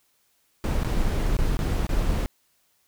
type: noise with dropouts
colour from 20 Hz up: brown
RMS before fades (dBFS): -23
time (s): 0.64-2.26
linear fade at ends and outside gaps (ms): 0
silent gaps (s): 0.834-0.847 / 1.367-1.389 / 1.57-1.591 / 1.867-1.892
effects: white hiss -67 dBFS RMS until 2.87 s